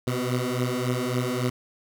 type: beating tone pair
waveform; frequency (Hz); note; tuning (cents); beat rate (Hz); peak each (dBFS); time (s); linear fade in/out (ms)
15% pulse; 123.1 / 126.7; B2 / B2; -5 / +45; 3.6; -21; 0.07-1.5; 5
effects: none